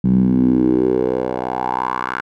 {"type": "tone with band-pass filter sweep", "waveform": "10% pulse", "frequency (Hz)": 63, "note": "B1", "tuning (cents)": 35, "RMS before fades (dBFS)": -17, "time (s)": [0.04, 2.21], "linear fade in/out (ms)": 5, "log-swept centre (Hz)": [170, 1400], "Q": 4.5, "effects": []}